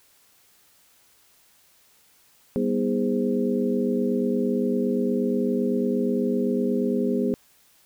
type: tone cluster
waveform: sine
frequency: 195.5 / 243.6 / 312.9 / 409.9 / 520 Hz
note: G3 / B3 / D#4 / G#4 / C5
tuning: -4 / -24 / +10 / -23 / -11 cents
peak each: -28 / -24 / -33 / -26 / -31 dBFS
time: 2.56-7.34 s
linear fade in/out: 0 ms
effects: white hiss -59 dBFS RMS until 7.85 s